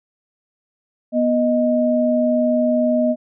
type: tone pair together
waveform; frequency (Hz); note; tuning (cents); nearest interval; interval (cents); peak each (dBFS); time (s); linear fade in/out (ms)
sine; 244.3 / 622.3; B3 / D#5; -19 / 0; octave + major third; 1619; -17; 1.12-3.16; 50
effects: none